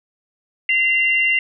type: tone pair together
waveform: sine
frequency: 2060 / 2770 Hz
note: C7 / F7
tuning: -28 / -15 cents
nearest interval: perfect fourth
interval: 513 cents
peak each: -17 dBFS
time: 0.69-1.39 s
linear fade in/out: 2 ms
effects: none